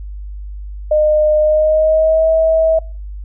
sine tone with pitch glide, 610 to 644.4 Hz, D#5 to E5, -34 to -39 cents, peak -9 dBFS, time 0.91-2.79 s, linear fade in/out 5 ms, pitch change +95 cents, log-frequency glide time 1.39-2.29 s, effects noise-tail reverb RT60 0.4 s tail -25 dB re dry + added 50 Hz sine -25 dBFS peak until 3.24 s

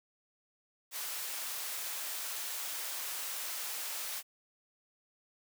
white high-pass noise, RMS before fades -39 dBFS, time 0.91-4.23 s, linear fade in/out 50 ms, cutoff 620 Hz, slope 12 dB/octave, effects none

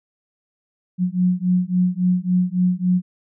sine beating tone pair, 179.3 / 182.9 Hz, F3 / F#3, +46 / -20 cents, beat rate 3.6 Hz, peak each -19 dBFS, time 0.98-3.02 s, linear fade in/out 50 ms, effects none

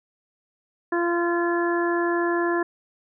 harmonic tone, 344.1 Hz, F4, 26 cents flat, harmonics 1 / 2 / 3 / 4 / 5, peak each -22 / -30 / -29 / -34 / -29 dBFS, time 0.92-2.63 s, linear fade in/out 5 ms, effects none

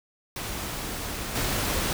pink noise with level steps, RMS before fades -33 / -27 dBFS, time 0.36-1.93 s, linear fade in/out 2 ms, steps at 1.35 s, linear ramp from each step 5 ms, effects none

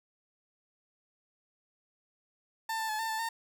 30% pulse tone with pitch steps, 894 / 887 / 860 / 898 / 882 / 911 Hz, A5 / A5 / A5 / A5 / A5 / A#5, +27 / +14 / -40 / +35 / +4 / -40 cents, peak -29 dBFS, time 2.69-3.29 s, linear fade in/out 5 ms, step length 100 ms, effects none

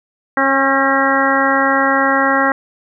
harmonic tone with a mistuned harmonic, 271.9 Hz, C#4, 33 cents flat, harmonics 1 / 2 / 3 / 4 / 5 / 6 / 7, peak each -19 / -19 / -19 / -19 / -19 / -19 / -19 dBFS, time 0.37-2.52 s, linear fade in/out 2 ms, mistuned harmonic 6, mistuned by -25 cents, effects none

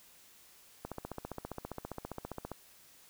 click train, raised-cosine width 1 ms, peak -25 dBFS, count 26, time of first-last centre 0.85-2.517 s, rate 15 Hz, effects white hiss -60 dBFS RMS until 3.09 s

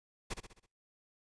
pink noise with echo, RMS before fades -38 dBFS, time 0.3-0.34 s, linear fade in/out 10 ms, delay 65 ms, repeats 5, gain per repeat -6 dB, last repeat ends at 0.665 s, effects noise-tail reverb RT60 0.4 s tail -26 dB re dry + resampled to 22050 Hz

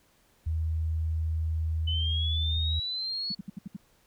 sine tone, 80 Hz, D#2, 49 cents sharp, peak -26 dBFS, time 0.46-2.8 s, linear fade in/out 10 ms
sine linear sweep, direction up, 3000 to 4427 Hz, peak -30 dBFS, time 1.87-3.35 s, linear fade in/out 10 ms
sine tone bursts, 194 Hz, G3, 18 cents flat, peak -33 dBFS, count 6, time 3.3-3.766 s, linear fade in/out 5 ms, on 21 ms, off 68 ms
effects pink hiss -65 dBFS RMS until 4.06 s

